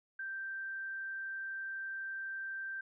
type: tone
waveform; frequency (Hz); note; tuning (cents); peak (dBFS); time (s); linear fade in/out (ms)
sine; 1568; G6; 0; -38; 0.19-2.81; 5
effects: none